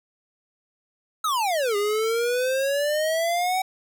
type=exponential two-way sweep; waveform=square; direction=down then up; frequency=1330 to 403.5 to 761 Hz; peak=-22 dBFS; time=1.24-3.62 s; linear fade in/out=5 ms; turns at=1.76 s; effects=none